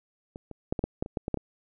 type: clicks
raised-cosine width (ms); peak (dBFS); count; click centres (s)
2; -26 / -27 / -13 / -16 / -13 / -14 / -25 / -15 / -17 / -12 / -20; 11; 0.359 / 0.513 / 0.725 / 0.792 / 0.84 / 1.025 / 1.061 / 1.172 / 1.281 / 1.343 / 1.373
effects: none